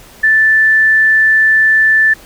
sine tone, 1760 Hz, A6, in tune, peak -6 dBFS, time 0.23-2.14 s, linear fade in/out 10 ms, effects pink hiss -39 dBFS RMS until 2.25 s

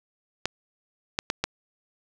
clicks, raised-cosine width 0.2 ms, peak -7 dBFS, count 4, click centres 0.456 / 1.189 / 1.301 / 1.44 s, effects none

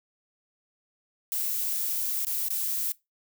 violet noise with dropouts, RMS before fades -29 dBFS, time 1.32-2.92 s, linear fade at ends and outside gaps 0 ms, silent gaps 2.248-2.268 / 2.484-2.504 s, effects noise-tail reverb RT60 0.2 s tail -21 dB re dry

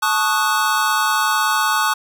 square chord, D# half-diminished seventh, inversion second, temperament equal with one note detuned, 869.9 / 1108.7 / 1244.5 / 1480 Hz, A5 / C#6 / D#6 / F#6, -20 / 0 / 0 / 0 cents, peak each -22 dBFS, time 0.02-1.94 s, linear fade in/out 10 ms, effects none

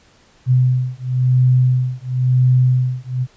sine beating tone pair, 126.6 / 127.57 Hz, B2 / C3, +43 / -43 cents, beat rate 0.97 Hz, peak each -15 dBFS, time 0.46-3.27 s, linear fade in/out 50 ms, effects pink hiss -52 dBFS RMS until 3.36 s + resampled to 16000 Hz

